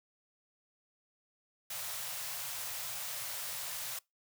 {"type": "band-stop noise", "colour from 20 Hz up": "white", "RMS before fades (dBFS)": -40, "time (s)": [1.7, 3.99], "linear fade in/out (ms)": 5, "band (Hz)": [160, 520], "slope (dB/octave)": 48, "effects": ["noise-tail reverb RT60 0.2 s tail -24 dB re dry", "high-pass 100 Hz 12 dB/octave"]}